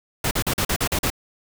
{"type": "noise bursts", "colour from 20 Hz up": "pink", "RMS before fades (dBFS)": -22, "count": 8, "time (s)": [0.24, 1.102], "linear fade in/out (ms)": 5, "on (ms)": 71, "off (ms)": 42, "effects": []}